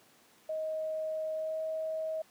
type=tone with pitch glide; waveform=sine; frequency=629 to 635.2 Hz; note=D#5 to D#5; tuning=+19 to +36 cents; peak=-32 dBFS; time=0.49-2.22 s; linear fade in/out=5 ms; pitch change=+17 cents; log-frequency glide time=1.34-1.61 s; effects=pink hiss -62 dBFS RMS until 2.3 s + high-pass 200 Hz 12 dB/octave